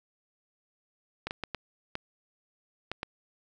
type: clicks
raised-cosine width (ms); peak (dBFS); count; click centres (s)
0.3; -17; 7; 1.27 / 1.309 / 1.437 / 1.547 / 1.954 / 2.916 / 3.031
effects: none